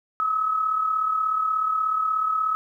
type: tone pair together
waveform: sine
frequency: 1249.4 / 1286 Hz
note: D#6 / E6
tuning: +7 / -43 cents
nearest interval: unison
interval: 50 cents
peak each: -30 / -21 dBFS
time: 0.2-2.55 s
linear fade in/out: 0 ms
effects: 10-bit